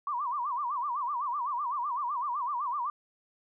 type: tone with vibrato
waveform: sine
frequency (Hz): 1065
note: C6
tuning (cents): +30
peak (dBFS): -29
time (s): 0.07-2.9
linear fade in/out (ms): 2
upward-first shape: sine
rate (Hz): 7.9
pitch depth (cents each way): 210
effects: none